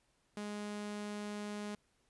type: tone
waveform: sawtooth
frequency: 207.7 Hz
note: G#3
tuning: in tune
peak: -36 dBFS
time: 0.37-1.75 s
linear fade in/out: 2 ms
effects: pink hiss -75 dBFS RMS until 2.09 s + resampled to 24000 Hz